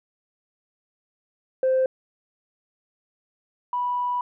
sine tone pair in turn, 521 / 981.8 Hz, C5 / B5, -7 / -10 cents, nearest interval major seventh, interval 1097 cents, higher second, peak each -16 / -22 dBFS, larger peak first, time 1.63-1.86 / 3.73-4.21 s, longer second, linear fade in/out 2 ms, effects tanh soft clip ceiling -15 dBFS

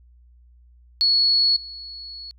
sine tone with level steps, 4375 Hz, C#8, 24 cents flat, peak -15 / -34 dBFS, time 1.01-2.31 s, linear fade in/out 0 ms, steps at 1.56 s, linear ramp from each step 5 ms, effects added 60 Hz sine -49 dBFS peak until 2.38 s

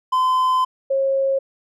triangle / sine tone pair in turn, 1025 / 541.4 Hz, C6 / C#5, -36 / -41 cents, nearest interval major seventh, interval 1105 cents, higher first, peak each -13 / -16 dBFS, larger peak first, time 0.12-0.65 / 0.9-1.39 s, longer first, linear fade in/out 10 ms, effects none

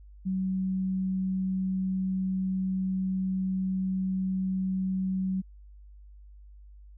sine tone, 188.3 Hz, F#3, 31 cents sharp, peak -26 dBFS, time 0.25-5.42 s, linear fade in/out 20 ms, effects added 50 Hz sine -47 dBFS peak until 6.97 s

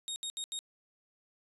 25% pulse tone bursts at uneven times, 3729 Hz, A#7, in tune, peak -32 dBFS, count 4, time 0.08-0.16 / 0.23-0.3 / 0.37-0.44 / 0.52-0.59 s, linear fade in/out 0 ms, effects resampled to 32000 Hz

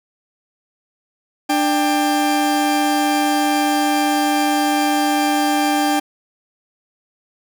40% pulse tone pair together, 296.7 / 792 Hz, D4 / G5, +18 / +18 cents, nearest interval octave + perfect fourth, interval 1700 cents, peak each -17 dBFS, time 1.49-6 s, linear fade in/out 10 ms, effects none

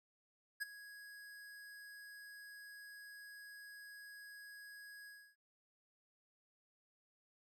square tone with ADSR envelope, 1661.2 Hz, G#6, in tune, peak -37 dBFS, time 0.6-5.36 s, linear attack 22 ms, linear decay 19 ms, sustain -16 dB, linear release 290 ms, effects none

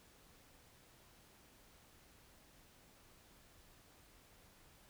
silence, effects pink hiss -65 dBFS RMS until 4.89 s

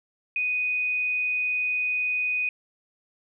sine tone, 2489 Hz, D#7, in tune, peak -23 dBFS, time 0.36-2.49 s, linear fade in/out 2 ms, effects none

